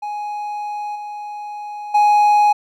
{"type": "tone with level steps", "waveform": "triangle", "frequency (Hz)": 833, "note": "G#5", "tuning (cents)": 5, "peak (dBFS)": [-21, -25, -8], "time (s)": [0.02, 2.53], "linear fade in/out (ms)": 10, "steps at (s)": [0.95, 1.94], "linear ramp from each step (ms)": 10, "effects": []}